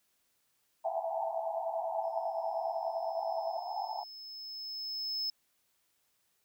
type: band-pass noise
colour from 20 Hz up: pink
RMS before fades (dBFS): -38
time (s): 0.84-4.04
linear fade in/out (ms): 10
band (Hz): 700 to 900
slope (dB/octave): 96
type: tone with tremolo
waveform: sine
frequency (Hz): 660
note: E5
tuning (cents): +2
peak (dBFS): -31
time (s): 0.85-3.57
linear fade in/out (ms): 5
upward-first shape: triangle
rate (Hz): 10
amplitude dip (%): 80
type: tone with exponential growth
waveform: triangle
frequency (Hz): 5210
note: E8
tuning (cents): -21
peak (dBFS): -30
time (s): 2.03-5.3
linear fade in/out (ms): 2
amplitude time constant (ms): 710
effects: white hiss -75 dBFS RMS until 6.44 s